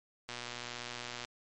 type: click train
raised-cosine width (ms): 0.2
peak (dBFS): -23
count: 117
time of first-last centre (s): 0.29-1.249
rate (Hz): 121
effects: MP3 48 kbps